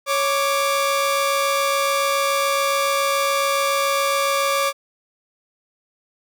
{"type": "tone pair together", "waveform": "sawtooth", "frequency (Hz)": [554.4, 1175.9], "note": ["C#5", "D6"], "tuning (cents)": [0, 2], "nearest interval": "octave + minor second", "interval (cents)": 1302, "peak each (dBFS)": -17, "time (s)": [0.06, 4.73], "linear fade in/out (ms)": 50, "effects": []}